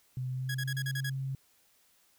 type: tone with pitch glide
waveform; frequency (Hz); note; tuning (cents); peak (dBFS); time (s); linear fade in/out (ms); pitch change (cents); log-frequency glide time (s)
sine; 127.9 to 134.18; C3 to C3; -39 to +44; -32; 0.17-1.35; 2; +83; 0.28-0.78
type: tone bursts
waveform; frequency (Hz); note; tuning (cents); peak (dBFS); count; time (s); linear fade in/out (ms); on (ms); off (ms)
sawtooth; 1661.2; G#6; 0; -31; 7; 0.49-1.098; 5; 56; 36
effects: white hiss -67 dBFS RMS until 2.18 s